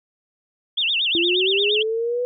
sine tone with vibrato, 3137 Hz, G7, 1 cent sharp, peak -18 dBFS, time 0.77-1.83 s, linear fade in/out 10 ms, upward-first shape sine, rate 8.6 Hz, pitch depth 290 cents each way
sine linear sweep, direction up, 333.8 to 496.8 Hz, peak -20 dBFS, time 1.15-2.25 s, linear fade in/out 0 ms
effects none

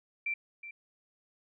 sine tone with echo, 2349 Hz, D7, in tune, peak -30 dBFS, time 0.26-0.34 s, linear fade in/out 5 ms, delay 370 ms, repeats 1, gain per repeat -12 dB, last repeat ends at 0.71 s, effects none

